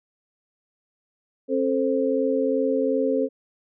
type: tone cluster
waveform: sine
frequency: 268.4 / 442.3 / 525 Hz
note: C4 / A4 / C5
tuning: +44 / +9 / +6 cents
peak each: -24 dBFS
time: 1.48-3.29 s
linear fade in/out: 50 ms
effects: none